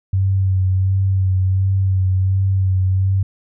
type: tone with vibrato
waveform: sine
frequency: 95 Hz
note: F#2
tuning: 46 cents sharp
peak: -13 dBFS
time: 0.13-3.23 s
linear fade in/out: 5 ms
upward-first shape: sine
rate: 1.4 Hz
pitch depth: 27 cents each way
effects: none